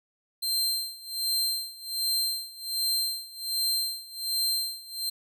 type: tone with tremolo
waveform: sawtooth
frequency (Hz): 4144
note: C8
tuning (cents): -17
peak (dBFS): -21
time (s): 0.42-5.1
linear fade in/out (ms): 10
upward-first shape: sine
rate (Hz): 1.3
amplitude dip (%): 90
effects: none